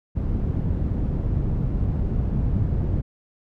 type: low-pass noise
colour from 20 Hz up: white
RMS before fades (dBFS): -23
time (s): 0.15-3.02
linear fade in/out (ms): 20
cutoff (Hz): 120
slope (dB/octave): 12
effects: none